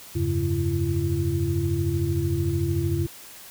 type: tone cluster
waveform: sine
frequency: 86.4 / 99.7 / 138.7 / 338.7 Hz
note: F2 / G2 / C#3 / E4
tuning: -18 / +30 / +1 / +47 cents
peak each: -27 dBFS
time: 0.15-3.07 s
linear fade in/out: 10 ms
effects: white hiss -44 dBFS RMS until 3.5 s